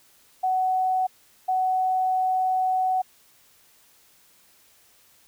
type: tone bursts at uneven times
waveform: sine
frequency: 747 Hz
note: F#5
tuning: 16 cents sharp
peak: -20 dBFS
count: 2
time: 0.43-1.07 / 1.48-3.02 s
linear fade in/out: 10 ms
effects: white hiss -58 dBFS RMS until 5.27 s